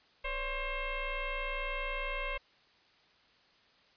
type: tone with frequency modulation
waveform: sine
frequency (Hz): 1051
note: C6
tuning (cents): +7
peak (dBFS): -33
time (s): 0.24-2.38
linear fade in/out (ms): 10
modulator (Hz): 540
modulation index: 3.3
effects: white hiss -65 dBFS RMS until 3.96 s + resampled to 11025 Hz